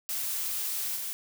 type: noise with level steps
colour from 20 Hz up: blue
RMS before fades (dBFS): -32 / -35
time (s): 0.09-1.13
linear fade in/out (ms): 0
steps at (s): 0.95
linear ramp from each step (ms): 20
effects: none